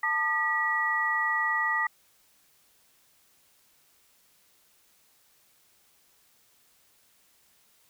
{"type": "tone cluster", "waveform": "sine", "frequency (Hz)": [886, 1211, 1932], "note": ["A5", "D#6", "B6"], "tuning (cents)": [12, -47, -39], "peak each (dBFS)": [-32, -30, -26], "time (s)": [0.03, 1.87], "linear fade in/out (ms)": 5, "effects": ["white hiss -64 dBFS RMS until 7.89 s"]}